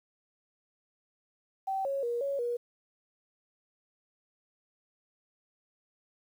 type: tone with pitch steps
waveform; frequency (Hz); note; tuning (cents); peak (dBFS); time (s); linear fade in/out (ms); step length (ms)
sine; 772 / 551 / 475.4 / 557 / 479.5; G5 / C#5 / A#4 / C#5 / A#4; -27 / -11 / +34 / +8 / +49; -29; 1.67-2.57; 10; 180
effects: 10-bit